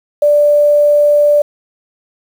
sine tone with quantisation, 587.3 Hz, D5, in tune, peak -6 dBFS, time 0.22-1.42 s, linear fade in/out 5 ms, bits 6, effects none

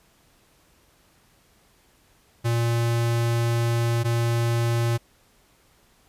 square tone pair in turn, 117.2 / 117.2 Hz, A#2 / A#2, +10 / +10 cents, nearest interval unison, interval 0 cents, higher neither, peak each -21 dBFS, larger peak neither, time 2.44-4.04 / 4.04-4.98 s, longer first, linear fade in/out 20 ms, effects pink hiss -60 dBFS RMS until 6.08 s + resampled to 32000 Hz

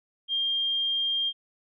sine tone, 3204 Hz, G7, 37 cents sharp, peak -24 dBFS, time 0.28-1.33 s, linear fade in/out 50 ms, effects none

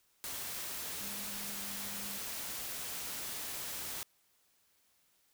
sine tone in noise, 201.9 Hz, G#3, 49 cents flat, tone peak -50 dBFS, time 1.01-2.18 s, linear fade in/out 0 ms, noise white, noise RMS -41 dBFS, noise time 0.24-4.03 s, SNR -12 dB, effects white hiss -72 dBFS RMS until 5.33 s

